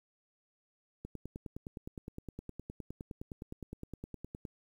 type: click train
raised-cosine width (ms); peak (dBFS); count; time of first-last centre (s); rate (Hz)
3; -29; 34; 1.05-4.452; 9.7
effects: 10-bit